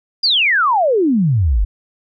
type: exponential sweep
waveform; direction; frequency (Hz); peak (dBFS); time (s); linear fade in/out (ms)
sine; down; 4978 to 43.65; -11; 0.23-1.65; 10
effects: none

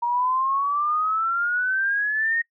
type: exponential sweep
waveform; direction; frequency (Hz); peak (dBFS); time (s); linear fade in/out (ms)
sine; up; 942 to 1864.7; -20; 0.02-2.42; 10
effects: noise-tail reverb RT60 0.1 s tail -20 dB re dry

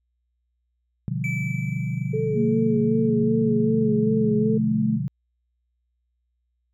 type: chord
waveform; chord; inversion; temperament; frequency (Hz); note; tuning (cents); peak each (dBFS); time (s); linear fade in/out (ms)
sine; G dominant seventh; first; equal; 123.47 / 146.83 / 174.61 / 196; B2 / D3 / F3 / G3; 0 / 0 / 0 / 0; -28 / -28 / -30 / -34; 1.08-5.08; 0
type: tone with exponential decay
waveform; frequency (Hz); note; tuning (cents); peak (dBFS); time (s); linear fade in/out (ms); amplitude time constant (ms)
triangle; 2314; D7; -26; -25; 1.24-3.08; 2; 400
type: tone with vibrato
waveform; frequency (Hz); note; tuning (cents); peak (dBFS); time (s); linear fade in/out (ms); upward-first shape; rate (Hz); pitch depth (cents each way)
sine; 429.8; A4; -41; -23; 2.13-4.58; 10; sine; 2.6; 48
type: tone with pitch glide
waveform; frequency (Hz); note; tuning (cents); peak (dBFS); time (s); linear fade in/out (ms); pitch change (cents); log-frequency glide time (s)
sine; 226.8 to 216.9; A#3 to A3; -47 to -25; -20; 2.34-5; 50; -78; 3.53-4.09
effects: added 60 Hz sine -70 dBFS peak until 6.73 s

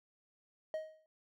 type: tone with exponential decay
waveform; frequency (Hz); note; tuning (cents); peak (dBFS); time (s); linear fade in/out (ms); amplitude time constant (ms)
triangle; 628; D#5; +16; -31; 0.74-1.06; 1; 69
effects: none

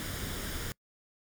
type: noise with comb filter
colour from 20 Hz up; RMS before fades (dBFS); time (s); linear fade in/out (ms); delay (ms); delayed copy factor
pink; -37; 0-0.72; 0; 0.58; +0.5
effects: noise-tail reverb RT60 0.1 s tail -25 dB re dry

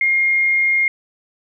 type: tone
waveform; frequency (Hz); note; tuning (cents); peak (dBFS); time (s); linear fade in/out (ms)
sine; 2131; C7; +31; -13; 0.01-0.88; 2
effects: none

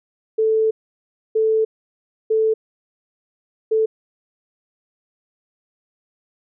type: tone bursts at uneven times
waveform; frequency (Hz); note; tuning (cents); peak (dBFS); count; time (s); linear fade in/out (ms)
sine; 440; A4; 0; -14; 4; 0.38-0.71 / 1.35-1.65 / 2.3-2.54 / 3.71-3.86; 10
effects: none

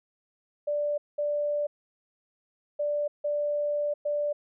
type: tone bursts at uneven times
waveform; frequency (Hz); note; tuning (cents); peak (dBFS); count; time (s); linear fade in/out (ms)
sine; 587.3; D5; 0; -25; 5; 0.67-0.98 / 1.18-1.67 / 2.79-3.08 / 3.24-3.94 / 4.05-4.33; 10
effects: none

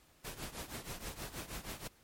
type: noise with tremolo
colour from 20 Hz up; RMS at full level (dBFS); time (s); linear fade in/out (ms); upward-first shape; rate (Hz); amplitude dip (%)
pink; -41; 0.24-1.88; 10; triangle; 6.3; 85
effects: pink hiss -66 dBFS RMS until 2.03 s + MP3 64 kbps

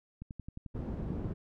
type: click train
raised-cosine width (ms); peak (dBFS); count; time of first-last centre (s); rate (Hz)
5; -30; 7; 0.22-0.751; 11.3
type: low-pass noise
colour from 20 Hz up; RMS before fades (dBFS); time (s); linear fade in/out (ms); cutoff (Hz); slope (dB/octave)
white; -37; 0.74-1.34; 20; 220; 12
effects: none

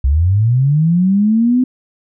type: linear sweep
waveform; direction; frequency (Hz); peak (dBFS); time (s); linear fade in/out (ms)
sine; up; 62.5 to 257.7; -9; 0.04-1.64; 5
effects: none

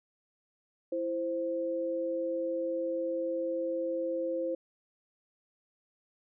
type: tone pair together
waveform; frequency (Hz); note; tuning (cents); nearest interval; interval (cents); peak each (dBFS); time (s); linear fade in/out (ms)
sine; 332.8 / 523.3; E4 / C5; +17 / 0; minor sixth; 783; -35 / -31; 0.92-4.55; 5
effects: none

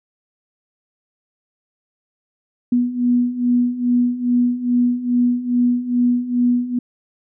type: beating tone pair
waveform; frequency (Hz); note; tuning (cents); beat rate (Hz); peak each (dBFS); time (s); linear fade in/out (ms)
sine; 242.7 / 245.1; B3 / B3; -30 / -13; 2.4; -20 / -16; 2.72-6.79; 5
effects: none

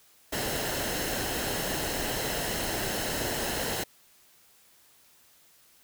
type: noise with comb filter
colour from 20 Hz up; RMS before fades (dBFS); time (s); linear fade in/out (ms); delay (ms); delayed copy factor
pink; -31; 0.32-3.84; 10; 0.85; -0.5
effects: white hiss -60 dBFS RMS until 5.83 s

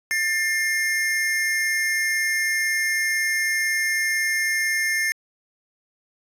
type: tone pair together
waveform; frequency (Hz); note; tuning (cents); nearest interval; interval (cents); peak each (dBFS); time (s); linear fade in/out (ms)
square; 1784 / 2122; A6 / C7; +23 / +24; minor third; 301; -24 / -24; 0.11-5.12; 0
effects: resampled to 32000 Hz

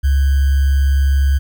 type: tone with sample-and-hold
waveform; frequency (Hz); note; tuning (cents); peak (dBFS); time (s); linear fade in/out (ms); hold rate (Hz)
sine; 68.8; C#2; -12; -10; 0.03-1.39; 20; 1575
effects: none

